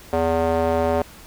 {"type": "tone with band-pass filter", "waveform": "square", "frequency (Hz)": 82.41, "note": "E2", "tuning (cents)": 0, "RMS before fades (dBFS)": -20, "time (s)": [0.13, 1.02], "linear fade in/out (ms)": 0, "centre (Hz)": 610, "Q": 2, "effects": ["pink hiss -44 dBFS RMS until 1.26 s"]}